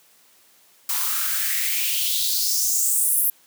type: noise with high-pass filter sweep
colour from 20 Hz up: blue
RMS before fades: -22 dBFS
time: 0.89-3.3 s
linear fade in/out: 2 ms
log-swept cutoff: 910 to 12000 Hz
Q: 3.9
effects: white hiss -56 dBFS RMS until 3.46 s + high-pass 150 Hz 12 dB/octave